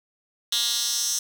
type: tone with high-pass filter sweep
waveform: 10% pulse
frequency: 236.3 Hz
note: A#3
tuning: 24 cents sharp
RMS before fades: -25 dBFS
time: 0.52-1.19 s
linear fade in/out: 5 ms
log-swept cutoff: 3800 to 6000 Hz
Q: 3
effects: none